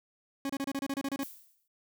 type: tone bursts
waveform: 40% pulse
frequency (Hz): 274.9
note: C#4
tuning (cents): -14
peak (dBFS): -30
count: 11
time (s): 0.45-1.235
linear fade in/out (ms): 2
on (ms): 45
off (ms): 29
type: noise with exponential decay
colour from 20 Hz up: violet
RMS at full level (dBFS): -41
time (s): 1.22-1.68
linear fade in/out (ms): 5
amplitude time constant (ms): 100
effects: none